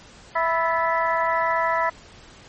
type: harmonic tone with a mistuned harmonic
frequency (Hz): 329.6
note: E4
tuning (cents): 0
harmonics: 2 / 3 / 4 / 5 / 6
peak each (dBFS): -25 / -22 / -27 / -30 / -28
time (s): 0.35-1.9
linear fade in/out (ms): 10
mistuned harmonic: 5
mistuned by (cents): +83
effects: pink hiss -47 dBFS RMS until 2.48 s + MP3 32 kbps